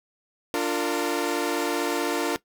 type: chord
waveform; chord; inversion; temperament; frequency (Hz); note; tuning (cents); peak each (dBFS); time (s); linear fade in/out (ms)
sawtooth; Bb major; first; equal with one note detuned; 293.7 / 349.2 / 458.7; D4 / F4 / Bb4; 0 / 0 / -28; -24; 0.54-2.36; 0
effects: noise-tail reverb RT60 0.1 s tail -17 dB re dry